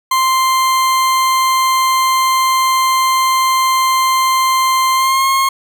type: tone with pitch glide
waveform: 40% pulse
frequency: 1046.5 to 1075.3 Hz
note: C6 to C6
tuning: 0 to +47 cents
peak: -10 dBFS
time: 0.11-5.49 s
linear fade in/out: 5 ms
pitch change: +47 cents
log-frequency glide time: 4.94-5.27 s
effects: none